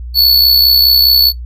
square tone with amplitude modulation, 4435 Hz, C#8, in tune, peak -3 dBFS, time 0.14-1.33 s, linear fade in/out 50 ms, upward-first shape sine, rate 64.8 Hz, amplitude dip 50%, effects noise-tail reverb RT60 0.1 s tail -17 dB re dry + added 60 Hz sine -22 dBFS peak until 1.45 s

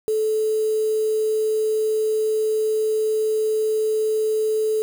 sine tone with quantisation, 433.7 Hz, A4, 25 cents flat, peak -18 dBFS, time 0.08-4.82 s, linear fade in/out 0 ms, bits 6, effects none

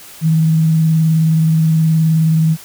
sine tone with vibrato, 160 Hz, D#3, 49 cents sharp, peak -9 dBFS, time 0.21-2.57 s, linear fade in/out 50 ms, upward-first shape square, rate 19 Hz, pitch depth 18 cents each way, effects white hiss -37 dBFS RMS until 2.64 s

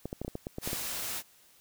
clicks, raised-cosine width 2 ms, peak -22 dBFS, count 10, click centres 0.056 / 0.129 / 0.216 / 0.248 / 0.28 / 0.354 / 0.469 / 0.584 / 0.675 / 0.731 s
white noise, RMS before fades -36 dBFS, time 0.61-1.23 s, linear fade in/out 50 ms
effects white hiss -61 dBFS RMS until 1.6 s

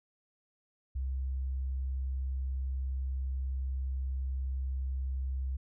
sine tone, 65.8 Hz, C2, 10 cents sharp, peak -31 dBFS, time 0.95-5.57 s, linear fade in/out 10 ms, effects none

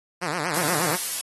5% pulse tone with vibrato, 163.1 Hz, E3, 18 cents flat, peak -14 dBFS, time 0.21-0.97 s, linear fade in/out 20 ms, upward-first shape sine, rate 8.4 Hz, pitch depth 200 cents each way
blue noise, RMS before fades -26 dBFS, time 0.54-1.21 s, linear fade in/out 0 ms
effects AAC 32 kbps

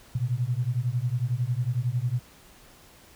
sine beating tone pair, 117.4 / 128.4 Hz, A#2 / C3, +13 / -32 cents, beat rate 11 Hz, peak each -27 dBFS, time 0.15-2.2 s, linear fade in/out 5 ms, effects pink hiss -53 dBFS RMS until 3.15 s

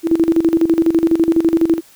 sine tone with tremolo, 329.6 Hz, E4, in tune, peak -8 dBFS, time 0.03-1.81 s, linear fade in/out 50 ms, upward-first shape square, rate 12 Hz, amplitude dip 75%, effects white hiss -47 dBFS RMS until 1.95 s

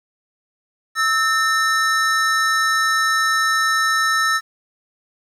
square tone pair together, 1305.7 / 1800 Hz, E6 / A6, -17 / +39 cents, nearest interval tritone, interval 556 cents, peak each -19 dBFS, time 0.95-4.41 s, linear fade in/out 50 ms, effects low-pass 10000 Hz 12 dB/octave + 8-bit

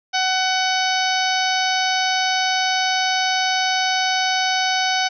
harmonic tone, 750 Hz, F#5, 23 cents sharp, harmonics 1 / 2 / 3 / 4 / 5 / 6 / 7 / 8, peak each -21 / -24 / -26 / -27 / -28 / -29 / -29 / -30 dBFS, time 0.13-5.09 s, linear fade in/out 20 ms, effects none

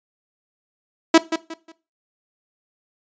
sawtooth tone with echo, 326.4 Hz, E4, 17 cents flat, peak -4 dBFS, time 1.14-1.18 s, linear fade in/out 5 ms, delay 180 ms, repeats 3, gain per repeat -11 dB, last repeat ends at 1.72 s, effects noise-tail reverb RT60 0.3 s tail -17 dB re dry + resampled to 16000 Hz

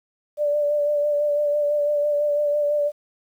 sine tone with vibrato, 587.3 Hz, D5, in tune, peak -18 dBFS, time 0.37-2.92 s, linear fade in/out 50 ms, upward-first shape sine, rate 6 Hz, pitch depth 24 cents each way, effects 9-bit

